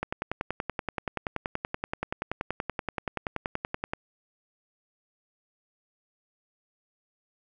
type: click train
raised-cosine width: 0.5 ms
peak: -14 dBFS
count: 42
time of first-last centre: 0.03-3.935 s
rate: 10.5 Hz
effects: none